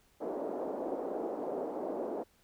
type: band-pass noise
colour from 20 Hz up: white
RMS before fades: -37 dBFS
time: 0.2-2.24 s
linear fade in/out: 20 ms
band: 280 to 640 Hz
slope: 24 dB/octave
effects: pink hiss -68 dBFS RMS until 2.43 s